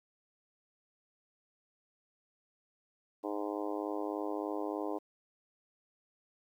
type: harmonic tone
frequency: 103.3 Hz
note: G#2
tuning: 9 cents flat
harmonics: 3 / 4 / 5 / 6 / 7 / 8 / 9 / 10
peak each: -38 / -40 / -42 / -44 / -45 / -46 / -47 / -48 dBFS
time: 3.23-4.99 s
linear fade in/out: 20 ms
effects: 11-bit